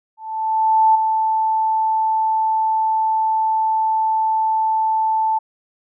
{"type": "tone with ADSR envelope", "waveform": "sine", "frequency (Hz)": 880, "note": "A5", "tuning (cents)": 0, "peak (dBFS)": -9, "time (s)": [0.17, 5.39], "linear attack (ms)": 780, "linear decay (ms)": 8, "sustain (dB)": -6, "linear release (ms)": 14, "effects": []}